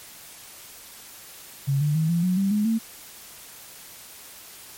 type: tone with pitch steps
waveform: sine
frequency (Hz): 138.3 / 148.23 / 158.86 / 170.27 / 182.49 / 195.59 / 209.6 / 224.7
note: C#3 / D3 / D#3 / F3 / F#3 / G3 / G#3 / A3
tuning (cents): -4 / +16 / +36 / -44 / -24 / -4 / +16 / +37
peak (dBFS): -19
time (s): 1.67-2.79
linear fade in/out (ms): 20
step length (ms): 140
effects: white hiss -44 dBFS RMS until 4.77 s + MP3 64 kbps